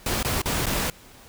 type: noise with dropouts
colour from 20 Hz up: pink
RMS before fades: -25 dBFS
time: 0.06-0.9 s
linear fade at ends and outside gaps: 2 ms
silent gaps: 0.229-0.247 / 0.418-0.457 / 0.658-0.666 s
effects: pink hiss -49 dBFS RMS until 1.28 s